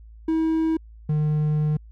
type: tone pair in turn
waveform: triangle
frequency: 321.3 / 151.63 Hz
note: E4 / D#3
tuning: -44 / -44 cents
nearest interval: octave + minor second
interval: 1300 cents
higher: first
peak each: -17 dBFS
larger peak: neither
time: 0.28-0.77 / 1.09-1.77 s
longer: second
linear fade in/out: 5 ms
effects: added 55 Hz sine -42 dBFS peak until 1.91 s